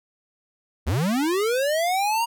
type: linear sweep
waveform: square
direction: up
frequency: 61.4 to 950 Hz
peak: -21 dBFS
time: 0.86-2.26 s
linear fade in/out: 20 ms
effects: none